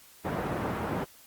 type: band-pass noise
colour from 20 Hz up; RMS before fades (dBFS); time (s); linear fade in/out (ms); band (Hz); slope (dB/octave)
pink; -32; 0.24-1.05; 20; 110 to 1200; 12
effects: white hiss -55 dBFS RMS until 1.26 s + Opus 48 kbps